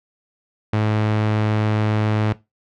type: tone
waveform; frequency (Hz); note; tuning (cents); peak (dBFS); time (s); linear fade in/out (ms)
sawtooth; 107.2; A2; -45; -13; 0.73-2.33; 5
effects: noise-tail reverb RT60 0.2 s tail -17 dB re dry + low-pass 3000 Hz 12 dB/octave